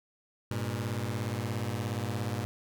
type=beating tone pair; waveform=sawtooth; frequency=101.8 / 118.8 Hz; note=G#2 / A#2; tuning=-34 / +33 cents; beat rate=17 Hz; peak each=-30 / -30 dBFS; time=0.51-2.45 s; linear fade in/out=0 ms; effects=none

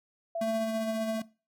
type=tone with pitch glide; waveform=sine; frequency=669 to 659.8 Hz; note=E5 to E5; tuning=+25 to +1 cents; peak=-30 dBFS; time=0.35-1.2 s; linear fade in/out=5 ms; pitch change=-24 cents; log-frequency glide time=0.49-0.88 s
type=tone with tremolo; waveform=square; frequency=223.1 Hz; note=A3; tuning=24 cents sharp; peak=-31 dBFS; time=0.41-1.22 s; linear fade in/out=5 ms; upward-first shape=sine; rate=15 Hz; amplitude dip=35%
effects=noise-tail reverb RT60 0.3 s tail -19 dB re dry

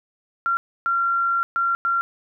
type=tone bursts at uneven times; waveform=sine; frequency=1374 Hz; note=F6; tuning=29 cents flat; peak=-18 dBFS; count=4; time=0.46-0.57 / 0.86-1.43 / 1.56-1.75 / 1.85-2.01 s; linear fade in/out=0 ms; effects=none

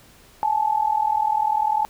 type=tone pair together; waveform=sine; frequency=839.9 / 880 Hz; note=G#5 / A5; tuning=+19 / 0 cents; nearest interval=minor second; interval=81 cents; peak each=-21 dBFS; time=0.43-1.85 s; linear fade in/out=0 ms; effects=pink hiss -51 dBFS RMS until 1.89 s

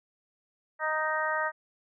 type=harmonic tone; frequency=311.1 Hz; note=D#4; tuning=in tune; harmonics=2 / 3 / 4 / 5 / 6; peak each=-33 / -33 / -33 / -33 / -33 dBFS; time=0.79-1.52 s; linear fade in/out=50 ms; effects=none

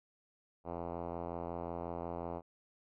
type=tone with low-pass filter; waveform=5% pulse; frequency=85.5 Hz; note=F2; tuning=36 cents flat; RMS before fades=-41 dBFS; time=0.64-2.42 s; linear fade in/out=50 ms; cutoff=810 Hz; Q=1.3; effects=none

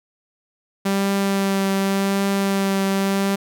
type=tone with vibrato; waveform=sawtooth; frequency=196 Hz; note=G3; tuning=in tune; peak=-14 dBFS; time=0.85-3.36 s; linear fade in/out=10 ms; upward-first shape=triangle; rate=0.88 Hz; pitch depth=15 cents each way; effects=none

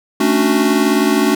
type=chord; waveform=square; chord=D major seventh; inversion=second; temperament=equal with one note detuned; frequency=220 / 277.2 / 296.6 / 370 Hz; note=A3 / C#4 / D4 / F#4; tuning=0 / 0 / +17 / 0 cents; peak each=-18 dBFS; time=0.2-1.35 s; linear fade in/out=5 ms; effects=none

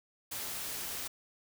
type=noise; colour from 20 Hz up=white; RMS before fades=-39 dBFS; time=0.31-1.08 s; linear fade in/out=10 ms; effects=none

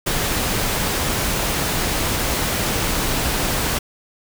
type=noise; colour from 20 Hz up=pink; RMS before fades=-21 dBFS; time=0.06-3.79 s; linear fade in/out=10 ms; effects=none

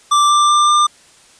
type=tone with pitch steps; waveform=square; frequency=1174.7 / 1182.2 / 1189.7 / 1197.3 Hz; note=D6 / D6 / D6 / D6; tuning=0 / +11 / +22 / +33 cents; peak=-10 dBFS; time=0.11-0.87 s; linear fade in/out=10 ms; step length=190 ms; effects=white hiss -47 dBFS RMS until 1.39 s + resampled to 22050 Hz

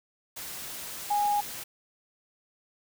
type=tone in noise; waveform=sine; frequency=824 Hz; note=G#5; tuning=14 cents flat; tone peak=-23 dBFS; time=1.1-1.41 s; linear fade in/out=10 ms; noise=white; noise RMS=-39 dBFS; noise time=0.36-1.64 s; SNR=+13 dB; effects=none

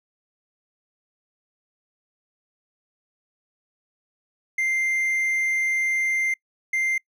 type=tone pair in turn; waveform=triangle; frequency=2093 / 2093 Hz; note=C7 / C7; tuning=0 / 0 cents; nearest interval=unison; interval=0 cents; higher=neither; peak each=-19 dBFS; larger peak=neither; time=4.58-6.34 / 6.73-6.98 s; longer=first; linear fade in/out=5 ms; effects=noise-tail reverb RT60 0.1 s tail -25 dB re dry

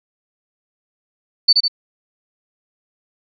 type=tone with echo; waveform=sine; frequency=4500 Hz; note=C#8; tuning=25 cents sharp; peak=-6 dBFS; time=1.48-1.53 s; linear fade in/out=10 ms; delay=76 ms; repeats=2; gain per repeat=-4 dB; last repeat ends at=1.682 s; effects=none

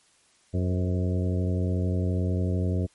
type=harmonic tone with a mistuned harmonic; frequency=91.3 Hz; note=F#2; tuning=23 cents flat; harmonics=1 / 2 / 3 / 4 / 5 / 6 / 7; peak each=-24 / -30 / -34 / -36 / -38 / -40 / -41 dBFS; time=0.53-2.87 s; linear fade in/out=20 ms; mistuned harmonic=6; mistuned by=-42 cents; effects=white hiss -62 dBFS RMS until 2.94 s + MP3 48 kbps

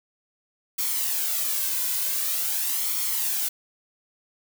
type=noise with flanger; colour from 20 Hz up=blue; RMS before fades=-26 dBFS; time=0.78-3.49 s; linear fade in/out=10 ms; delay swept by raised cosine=0.9 to 2 ms; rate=0.46 Hz; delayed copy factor=+0.55; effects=none

